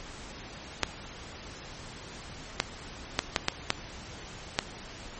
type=clicks; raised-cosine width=0.2 ms; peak=-5 dBFS; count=7; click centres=0.833 / 2.601 / 3.191 / 3.362 / 3.484 / 3.704 / 4.589 s; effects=pink hiss -44 dBFS RMS until 5.19 s + MP3 32 kbps